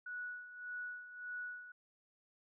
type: tone with tremolo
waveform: sine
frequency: 1470 Hz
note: F#6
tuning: 12 cents flat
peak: -40 dBFS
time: 0.06-1.72 s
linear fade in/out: 5 ms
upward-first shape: sine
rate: 1.7 Hz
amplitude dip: 70%
effects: none